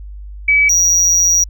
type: tone pair in turn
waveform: sine / triangle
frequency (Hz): 2287 / 5763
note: D7 / F#8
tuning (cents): -47 / -47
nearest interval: octave + major third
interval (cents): 1600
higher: second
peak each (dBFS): -8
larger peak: neither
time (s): 0.48-0.69 / 0.69-1.44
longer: second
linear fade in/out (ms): 5
effects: added 50 Hz sine -28 dBFS peak until 1.49 s